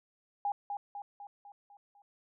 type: tone with echo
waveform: sine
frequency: 813 Hz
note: G#5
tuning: 37 cents flat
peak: -29 dBFS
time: 0.45-0.52 s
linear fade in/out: 2 ms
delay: 250 ms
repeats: 6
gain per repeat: -5 dB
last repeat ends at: 2.02 s
effects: none